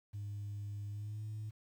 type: tone with pitch glide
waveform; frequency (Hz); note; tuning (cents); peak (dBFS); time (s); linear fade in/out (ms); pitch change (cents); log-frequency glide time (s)
sine; 102.4 to 107.3; G#2 to A2; -24 to -43; -38; 0.13-1.51; 20; +81; 0.89-1.23
effects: tanh soft clip ceiling -37 dBFS + 11-bit